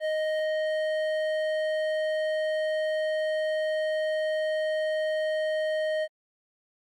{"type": "tone with hard clipping", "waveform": "sine", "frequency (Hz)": 622.3, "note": "D#5", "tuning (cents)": 0, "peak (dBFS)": -27, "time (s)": [0, 6.08], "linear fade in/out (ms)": 50, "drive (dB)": 10, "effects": ["Opus 24 kbps"]}